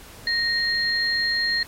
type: tone pair together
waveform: sine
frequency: 1863 / 4224 Hz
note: A#6 / C8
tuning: -2 / +16 cents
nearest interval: octave + major second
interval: 1418 cents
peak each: -23 dBFS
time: 0.27-1.63 s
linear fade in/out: 2 ms
effects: pink hiss -45 dBFS RMS until 1.67 s + AAC 48 kbps